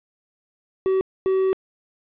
triangle tone pair in turn, 380.3 / 380.3 Hz, F#4 / F#4, +48 / +48 cents, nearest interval unison, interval 0 cents, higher neither, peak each -15 dBFS, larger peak neither, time 0.86-1.01 / 1.26-1.53 s, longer second, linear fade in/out 0 ms, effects resampled to 8000 Hz + 9-bit

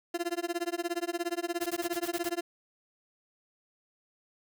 30% pulse tone with tremolo, 344.4 Hz, F4, 24 cents flat, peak -25 dBFS, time 0.14-2.41 s, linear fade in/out 5 ms, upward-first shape sine, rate 17 Hz, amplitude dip 100%
white noise bursts, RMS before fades -40 dBFS, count 7, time 1.61-2.29 s, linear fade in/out 2 ms, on 50 ms, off 55 ms
effects none

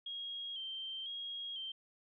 sine tone with vibrato, 3206 Hz, G7, 38 cents sharp, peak -40 dBFS, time 0.06-1.72 s, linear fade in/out 5 ms, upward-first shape square, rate 1 Hz, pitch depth 38 cents each way, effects none

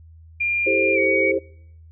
sine tone with pitch glide, 2400 to 2252 Hz, D7 to C#7, +37 to +27 cents, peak -19 dBFS, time 0.4-1.32 s, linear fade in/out 10 ms, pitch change -110 cents, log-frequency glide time 0.94-0.99 s
sine chord, A minor seventh, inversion second, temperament just, 330 / 396 / 440 / 528 Hz, E4 / G4 / A4 / C5, +2 / +18 / 0 / +16 cents, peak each -26 / -23 / -28 / -22 dBFS, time 0.66-1.39 s, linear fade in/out 10 ms
effects noise-tail reverb RT60 0.7 s tail -24 dB re dry + added 81 Hz sine -43 dBFS peak until 1.91 s

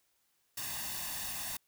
white noise with comb filter, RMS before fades -39 dBFS, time 0.57-1.57 s, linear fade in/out 5 ms, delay 1.1 ms, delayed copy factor +0.7, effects white hiss -75 dBFS RMS until 1.67 s

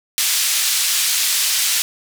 pink band-pass noise, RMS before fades -18 dBFS, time 0.18-1.82 s, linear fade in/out 0 ms, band 3300 to 14000 Hz, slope 12 dB/octave, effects none

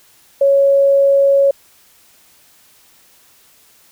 sine tone, 554.4 Hz, C#5, in tune, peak -8 dBFS, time 0.41-1.51 s, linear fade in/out 5 ms, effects white hiss -50 dBFS RMS until 3.91 s

